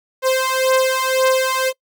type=beating tone pair; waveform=sawtooth; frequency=521 / 522.9 Hz; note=C5 / C5; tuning=-7 / -1 cents; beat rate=1.9 Hz; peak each=-14 dBFS; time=0.22-1.73 s; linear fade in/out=50 ms; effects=noise-tail reverb RT60 0.1 s tail -23 dB re dry